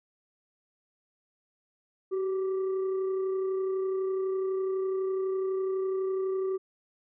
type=tone with frequency modulation; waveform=sine; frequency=380 Hz; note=F#4; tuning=46 cents sharp; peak=-26 dBFS; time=2.11-6.58 s; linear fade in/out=20 ms; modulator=792 Hz; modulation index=0.23; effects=tanh soft clip ceiling -22 dBFS